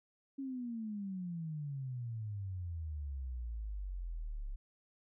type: exponential sweep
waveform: sine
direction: down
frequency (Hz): 277.2 to 33.36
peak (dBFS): -38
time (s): 0.38-4.56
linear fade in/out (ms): 10
effects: none